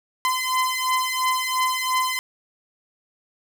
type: beating tone pair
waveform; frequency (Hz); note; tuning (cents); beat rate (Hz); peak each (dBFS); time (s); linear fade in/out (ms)
sawtooth; 1024 / 1026.9; C6 / C6; -38 / -33; 2.9; -20 / -20; 0.25-2.19; 0
effects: none